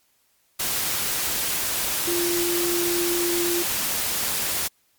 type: tone in noise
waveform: sine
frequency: 347 Hz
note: F4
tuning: 11 cents flat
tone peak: -23 dBFS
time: 2.07-3.63 s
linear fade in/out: 10 ms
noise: white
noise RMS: -25 dBFS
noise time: 0.59-4.68 s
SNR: -1 dB
effects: white hiss -65 dBFS RMS until 4.98 s + MP3 96 kbps